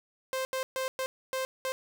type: tone bursts at uneven times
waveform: sawtooth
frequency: 523.3 Hz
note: C5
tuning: in tune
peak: -26 dBFS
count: 6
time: 0.33-0.45 / 0.53-0.63 / 0.76-0.88 / 0.99-1.06 / 1.33-1.45 / 1.65-1.72 s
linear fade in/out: 0 ms
effects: none